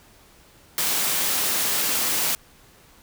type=high-pass noise; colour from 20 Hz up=white; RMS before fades=-23 dBFS; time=0.78-2.35 s; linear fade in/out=0 ms; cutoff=150 Hz; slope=12 dB/octave; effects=pink hiss -53 dBFS RMS until 3.02 s